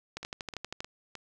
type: two click trains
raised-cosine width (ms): 0.2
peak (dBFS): -24 / -19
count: 4 / 9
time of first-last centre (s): 0.23-1.153 / 0.17-0.805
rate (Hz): 3.25 / 12.6
effects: none

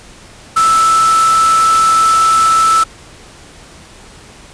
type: tone in noise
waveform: sine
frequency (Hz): 1318.5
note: E6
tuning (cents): 0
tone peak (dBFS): -7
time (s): 0.56-2.84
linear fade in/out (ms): 10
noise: white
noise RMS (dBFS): -19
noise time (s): 0.56-2.84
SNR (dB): +9
effects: pink hiss -38 dBFS RMS until 4.53 s + resampled to 22050 Hz

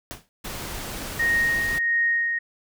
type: noise with exponential decay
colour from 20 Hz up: pink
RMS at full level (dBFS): -32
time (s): 0.11-0.29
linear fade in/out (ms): 0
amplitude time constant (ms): 37
type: noise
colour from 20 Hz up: pink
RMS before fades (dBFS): -33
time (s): 0.44-1.79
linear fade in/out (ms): 10
type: tone with tremolo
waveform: sine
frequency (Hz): 1864.7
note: A#6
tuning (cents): 0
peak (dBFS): -18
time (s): 1.19-2.39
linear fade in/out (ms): 10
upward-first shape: sine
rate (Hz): 1.5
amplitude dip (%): 40
effects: none

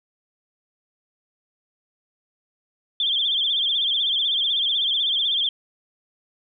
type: tone with vibrato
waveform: sine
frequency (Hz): 3354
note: G#7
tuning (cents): +16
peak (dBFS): -19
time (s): 3-5.49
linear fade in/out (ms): 2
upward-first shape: sine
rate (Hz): 16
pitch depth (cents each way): 110
effects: none

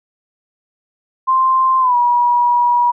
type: tone with pitch glide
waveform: sine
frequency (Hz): 1046.5 to 965.2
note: C6 to B5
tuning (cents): 0 to -40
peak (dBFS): -10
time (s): 1.27-2.92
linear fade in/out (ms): 20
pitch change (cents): -140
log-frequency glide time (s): 1.8-1.96
effects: none

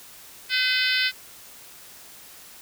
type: harmonic tone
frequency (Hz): 509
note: C5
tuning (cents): -48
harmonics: 3 / 4 / 5 / 6 / 7 / 8 / 9 / 10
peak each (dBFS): -26 / -27 / -28 / -29 / -29 / -30 / -31 / -31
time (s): 0.49-1.12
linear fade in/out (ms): 50
effects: white hiss -46 dBFS RMS until 2.61 s

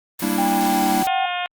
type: noise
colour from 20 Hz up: white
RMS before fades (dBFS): -30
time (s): 0.19-1.07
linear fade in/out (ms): 5
type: chord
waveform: square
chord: E half-diminished seventh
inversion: first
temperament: equal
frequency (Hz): 196 / 233.1 / 293.7 / 329.6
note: G3 / Bb3 / D4 / E4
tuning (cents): 0 / 0 / 0 / 0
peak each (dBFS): -26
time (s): 0.22-1.03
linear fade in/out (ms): 5
type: tone with pitch glide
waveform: sine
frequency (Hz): 798 to 760.6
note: G5 to F#5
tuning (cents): +31 to +48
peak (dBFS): -19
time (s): 0.38-1.26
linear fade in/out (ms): 5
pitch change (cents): -83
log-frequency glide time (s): 0.54-1.12
type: harmonic tone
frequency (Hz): 356.7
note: F4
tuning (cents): +37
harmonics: 2 / 3 / 4 / 5 / 6 / 7 / 8 / 9 / 10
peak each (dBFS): -25 / -33 / -31 / -34 / -35 / -31 / -34 / -33 / -38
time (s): 1.07-1.46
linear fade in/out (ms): 0
effects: Opus 32 kbps

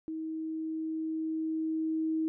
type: tone with level ramp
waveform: sine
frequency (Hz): 318.3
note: D#4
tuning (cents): +39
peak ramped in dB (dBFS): -34 to -27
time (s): 0.08-2.28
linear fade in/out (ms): 0
effects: none

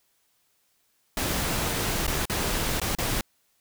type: noise with dropouts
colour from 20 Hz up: pink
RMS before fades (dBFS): -27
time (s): 1.17-3.21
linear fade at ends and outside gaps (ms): 2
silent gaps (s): 2.067-2.077 / 2.255-2.297 / 2.8-2.815 / 2.951-2.985
effects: white hiss -69 dBFS RMS until 3.6 s

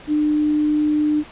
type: tone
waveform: sine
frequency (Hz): 300.8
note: D4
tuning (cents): +42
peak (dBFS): -15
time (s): 0.07-1.24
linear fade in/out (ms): 50
effects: pink hiss -41 dBFS RMS until 1.31 s + resampled to 8000 Hz

